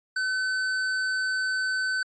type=tone with hard clipping; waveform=sine; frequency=1520 Hz; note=F#6; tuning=46 cents sharp; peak=-26 dBFS; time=0.16-2.03 s; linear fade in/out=5 ms; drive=18 dB; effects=resampled to 16000 Hz